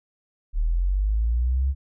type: linear sweep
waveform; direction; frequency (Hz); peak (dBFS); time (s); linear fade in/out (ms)
sine; up; 36.71 to 69.3; -19; 0.53-1.75; 50
effects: none